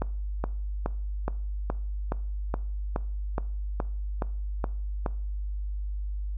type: click train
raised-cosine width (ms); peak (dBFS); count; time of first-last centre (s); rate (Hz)
1; -14; 13; 0.02-5.062; 2.38
effects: noise-tail reverb RT60 0.5 s tail -20 dB re dry + added 50 Hz sine -29 dBFS peak until 6.37 s